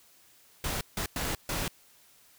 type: noise bursts at uneven times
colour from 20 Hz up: pink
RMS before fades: -32 dBFS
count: 4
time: 0.64-0.81 / 0.97-1.06 / 1.16-1.35 / 1.49-1.68 s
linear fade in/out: 2 ms
effects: white hiss -60 dBFS RMS until 2.38 s